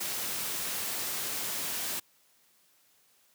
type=noise; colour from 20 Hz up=white; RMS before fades=-34 dBFS; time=0-2 s; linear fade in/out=10 ms; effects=white hiss -66 dBFS RMS until 3.34 s + high-pass 100 Hz 12 dB/octave